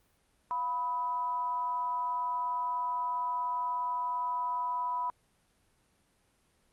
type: tone with amplitude modulation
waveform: sine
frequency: 987.8 Hz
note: B5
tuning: in tune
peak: -27 dBFS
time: 0.51-5.1 s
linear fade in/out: 0 ms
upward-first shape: sine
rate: 283 Hz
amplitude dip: 55%
effects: pink hiss -70 dBFS RMS until 6.72 s + Opus 32 kbps